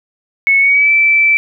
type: tone with pitch glide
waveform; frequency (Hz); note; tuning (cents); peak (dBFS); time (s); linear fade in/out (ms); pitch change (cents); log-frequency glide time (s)
sine; 2202 to 2324; C#7 to D7; -12 to -19; -7; 0.47-1.37; 0; +93; 0.59-0.91
effects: none